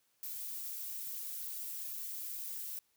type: noise with flanger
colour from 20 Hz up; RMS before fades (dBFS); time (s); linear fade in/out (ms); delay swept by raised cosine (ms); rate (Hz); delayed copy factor
violet; -42; 0.23-2.79; 0; 1.9 to 3.1; 3; -0.5
effects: white hiss -75 dBFS RMS until 2.96 s

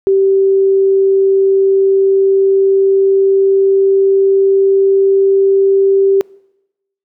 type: tone with pitch glide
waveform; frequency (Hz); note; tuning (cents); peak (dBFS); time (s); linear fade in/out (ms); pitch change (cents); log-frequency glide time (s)
sine; 388.3 to 390.8; G4 to G4; -16 to -5; -7; 0.07-6.21; 0; +11; 1.49-6.03
effects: noise-tail reverb RT60 0.9 s tail -25 dB re dry

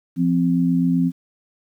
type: tone pair together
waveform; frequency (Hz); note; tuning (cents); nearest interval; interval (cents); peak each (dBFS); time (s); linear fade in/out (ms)
sine; 172.13 / 260; F3 / C4; -25 / -11; perfect fifth; 714; -18; 0.16-1.12; 50
effects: 9-bit

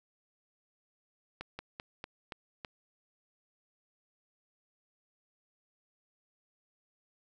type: slowing click train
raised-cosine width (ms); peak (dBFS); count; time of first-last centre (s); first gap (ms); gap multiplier
0.3; -24; 6; 1.41-2.648; 180; 1.16
effects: none

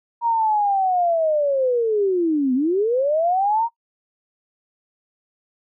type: linear two-way sweep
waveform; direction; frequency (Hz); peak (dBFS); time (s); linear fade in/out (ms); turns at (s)
sine; down then up; 948 to 246.9 to 948; -16; 0.21-3.69; 50; 2.54
effects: noise-tail reverb RT60 0.1 s tail -20 dB re dry

